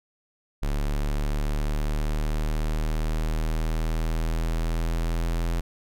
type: linear sweep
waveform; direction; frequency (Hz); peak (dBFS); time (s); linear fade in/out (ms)
square; up; 36.08 to 42.12; -24; 0.62-5.61; 10
effects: none